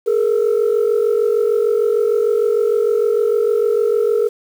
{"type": "tone pair together", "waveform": "sine", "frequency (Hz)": [419.6, 466.2], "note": ["G#4", "A#4"], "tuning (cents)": [18, 0], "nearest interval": "major second", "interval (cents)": 182, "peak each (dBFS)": -14, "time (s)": [0.06, 4.29], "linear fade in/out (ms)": 20, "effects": ["tanh soft clip ceiling -9 dBFS", "7-bit"]}